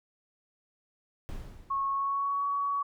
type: noise with exponential decay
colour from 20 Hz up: brown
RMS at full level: -37 dBFS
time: 1.29-2.26 s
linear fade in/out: 0 ms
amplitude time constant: 210 ms
type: tone with pitch glide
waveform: sine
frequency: 1097 to 1127.2 Hz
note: C#6 to C#6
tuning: -18 to +29 cents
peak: -27 dBFS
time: 1.7-2.83 s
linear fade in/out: 10 ms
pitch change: +47 cents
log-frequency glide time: 1.89-2.41 s
effects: none